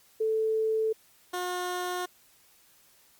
sine / 15% pulse tone pair in turn, 440 / 359.6 Hz, A4 / F#4, 0 / -49 cents, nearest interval minor third, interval 349 cents, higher first, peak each -24 dBFS, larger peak neither, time 0.2-0.93 / 1.33-2.06 s, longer neither, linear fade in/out 10 ms, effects white hiss -61 dBFS RMS until 3.19 s + Opus 48 kbps

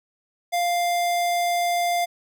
square tone, 698.5 Hz, F5, in tune, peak -21 dBFS, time 0.52-2.06 s, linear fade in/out 20 ms, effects none

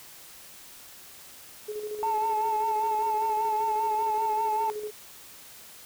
sine tone with tremolo, 422.8 Hz, G#4, 31 cents sharp, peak -30 dBFS, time 1.68-4.91 s, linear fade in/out 10 ms, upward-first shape square, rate 13 Hz, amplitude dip 45%
sine tone with vibrato, 880 Hz, A5, in tune, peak -23 dBFS, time 2.03-4.7 s, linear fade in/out 0 ms, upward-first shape sine, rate 5.1 Hz, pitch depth 46 cents each way
effects tanh soft clip ceiling -20 dBFS + white hiss -48 dBFS RMS until 5.85 s

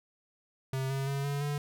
square tone with pitch steps, 132.8 / 135.83 / 138.92 / 142.09 / 145.32 Hz, C3 / C#3 / C#3 / C#3 / D3, +26 / -35 / +4 / +43 / -18 cents, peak -31 dBFS, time 0.73-1.58 s, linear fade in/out 2 ms, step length 170 ms, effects none

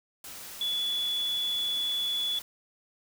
sine tone in noise, 3426 Hz, A7, 47 cents flat, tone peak -27 dBFS, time 0.61-2.39 s, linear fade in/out 2 ms, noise white, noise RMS -43 dBFS, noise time 0.24-2.42 s, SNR +13 dB, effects none

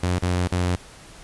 sawtooth tone with dropouts, 89.7 Hz, F2, 47 cents sharp, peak -16 dBFS, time 0.03-0.76 s, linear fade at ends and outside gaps 5 ms, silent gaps 0.187-0.223 / 0.475-0.521 s, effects pink hiss -45 dBFS RMS until 1.23 s + resampled to 24000 Hz

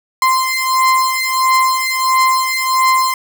35% pulse beating tone pair, 1040 / 1041.5 Hz, C6 / C6, -11 / -8 cents, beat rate 1.5 Hz, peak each -13 dBFS, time 0.22-3.14 s, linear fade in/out 2 ms, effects none

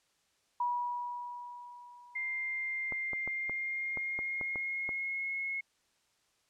sine tone with exponential decay, 970 Hz, B5, 31 cents flat, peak -28 dBFS, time 0.6-3.04 s, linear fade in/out 5 ms, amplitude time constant 530 ms
sine tone with pitch glide, 2100 to 2172 Hz, C7 to C#7, +6 to -36 cents, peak -33 dBFS, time 2.15-5.61 s, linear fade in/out 10 ms, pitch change +58 cents, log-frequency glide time 3.06-5.35 s
clicks, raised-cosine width 1 ms, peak -28 dBFS, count 9, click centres 2.923 / 3.133 / 3.276 / 3.496 / 3.973 / 4.19 / 4.412 / 4.558 / 4.891 s
effects white hiss -73 dBFS RMS until 6.49 s + low-pass 8000 Hz 12 dB/octave

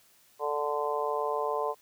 harmonic tone, 147.1 Hz, D3, 3 cents sharp, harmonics 3 / 4 / 5 / 6 / 7, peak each -32 / -34 / -36 / -36 / -33 dBFS, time 0.39-1.75 s, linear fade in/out 50 ms, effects white hiss -62 dBFS RMS until 1.81 s

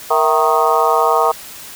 harmonic tone with a mistuned harmonic, 155.56 Hz, D#3, in tune, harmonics 3 / 4 / 5 / 6 / 7 / 8, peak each -18 / -18 / -18 / -18 / -18 / -18 dBFS, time 0.1-1.32 s, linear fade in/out 10 ms, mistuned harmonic 4, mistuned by +95 cents, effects white hiss -34 dBFS RMS until 1.75 s

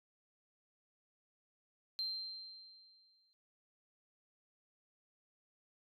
sine tone with exponential decay, 4145 Hz, C8, 17 cents flat, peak -34 dBFS, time 1.99-3.33 s, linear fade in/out 0 ms, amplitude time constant 290 ms, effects tanh soft clip ceiling -30 dBFS

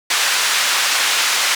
pink band-pass noise, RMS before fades -17 dBFS, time 0.1-1.55 s, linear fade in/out 5 ms, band 1400 to 7900 Hz, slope 12 dB/octave, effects none

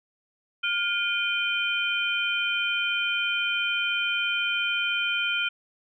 sine tone cluster, 1419 / 2432 / 3103 Hz, F6 / D#7 / G7, +27 / -40 / -18 cents, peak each -28 dBFS, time 0.63-5.49 s, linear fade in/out 10 ms, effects none

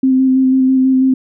sine tone with vibrato, 261.6 Hz, C4, in tune, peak -8 dBFS, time 0.03-1.14 s, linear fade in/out 5 ms, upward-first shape square, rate 6.1 Hz, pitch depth 13 cents each way, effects none

